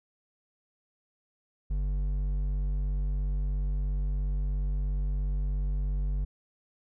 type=tone with hard clipping; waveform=triangle; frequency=48.5 Hz; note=G1; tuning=18 cents flat; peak=-28 dBFS; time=1.7-6.25 s; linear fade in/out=10 ms; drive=10 dB; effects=none